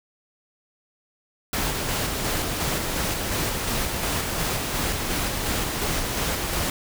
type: noise with tremolo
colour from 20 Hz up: pink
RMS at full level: -25 dBFS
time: 1.53-6.7 s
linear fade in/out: 2 ms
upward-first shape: square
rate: 2.8 Hz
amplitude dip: 25%
effects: none